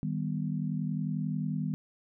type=chord; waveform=sine; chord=Eb augmented; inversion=none; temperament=equal; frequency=155.56 / 196 / 246.9 Hz; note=Eb3 / G3 / B3; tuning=0 / 0 / 0 cents; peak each=-32 / -34 / -36 dBFS; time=0.03-1.74 s; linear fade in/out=0 ms; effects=none